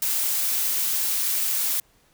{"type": "noise", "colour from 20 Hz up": "blue", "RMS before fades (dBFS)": -24, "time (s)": [0.02, 1.8], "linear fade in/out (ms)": 2, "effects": ["pink hiss -61 dBFS RMS until 2.13 s"]}